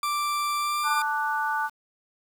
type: tone with pitch glide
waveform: 40% pulse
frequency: 1174.7 to 1191.8 Hz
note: D6 to D6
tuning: 0 to +25 cents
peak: -24 dBFS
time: 0.03-1.02 s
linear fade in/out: 2 ms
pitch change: +25 cents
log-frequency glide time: 0.59-0.88 s
type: chord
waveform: sine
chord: D major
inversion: second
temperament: equal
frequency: 880 / 1174.7 / 1480 Hz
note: A5 / D6 / F#6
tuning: 0 / 0 / 0 cents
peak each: -27 / -31 / -28 dBFS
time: 0.83-1.7 s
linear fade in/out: 50 ms
effects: 8-bit